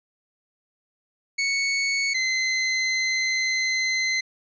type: tone pair in turn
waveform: sawtooth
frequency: 2217 / 2057 Hz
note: C#7 / C7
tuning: 0 / -30 cents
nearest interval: minor second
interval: 130 cents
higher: first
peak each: -18 dBFS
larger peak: neither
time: 1.38-2.14 / 2.14-4.21 s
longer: second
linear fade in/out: 10 ms
effects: resampled to 16000 Hz